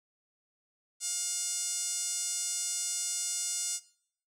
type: tone with band-pass filter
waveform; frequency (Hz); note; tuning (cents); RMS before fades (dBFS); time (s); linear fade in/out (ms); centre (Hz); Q
5% pulse; 710; F5; +28; -34; 1-3.8; 50; 7900; 2.3
effects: noise-tail reverb RT60 0.6 s tail -19 dB re dry